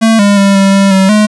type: tone with pitch steps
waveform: square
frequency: 224.2 / 202.2 / 197.8 / 195.4 / 196.6 / 191.4 / 211.9 Hz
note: A3 / G#3 / G3 / G3 / G3 / G3 / G#3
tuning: +33 / -46 / +16 / -5 / +5 / -41 / +35 cents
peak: -5 dBFS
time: 0.01-1.27 s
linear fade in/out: 20 ms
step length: 180 ms
effects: resampled to 24000 Hz